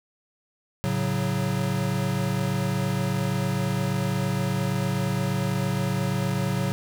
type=chord; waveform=square; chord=F# minor; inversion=first; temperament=equal; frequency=110 / 138.59 / 185 Hz; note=A2 / C#3 / F#3; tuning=0 / 0 / 0 cents; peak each=-30 / -28 / -28 dBFS; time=0.84-6.72 s; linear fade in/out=0 ms; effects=none